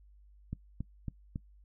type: click train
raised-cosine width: 5 ms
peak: -24 dBFS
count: 4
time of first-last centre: 0.53-1.359 s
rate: 3.62 Hz
effects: noise-tail reverb RT60 0.1 s tail -20 dB re dry + added 50 Hz sine -56 dBFS peak until 1.64 s